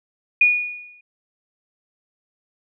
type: tone with exponential decay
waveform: sine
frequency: 2453 Hz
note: D#7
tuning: 25 cents flat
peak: -9 dBFS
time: 0.41-1.01 s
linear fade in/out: 5 ms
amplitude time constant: 130 ms
effects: none